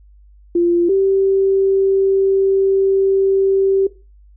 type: tone pair in turn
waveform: sine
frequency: 345.8 / 388.1 Hz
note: F4 / G4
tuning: -17 / -17 cents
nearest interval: major second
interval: 200 cents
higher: second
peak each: -11 dBFS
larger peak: neither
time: 0.55-0.89 / 0.89-3.87 s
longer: second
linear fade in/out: 5 ms
effects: noise-tail reverb RT60 0.3 s tail -18 dB re dry + added 50 Hz sine -43 dBFS peak until 4.36 s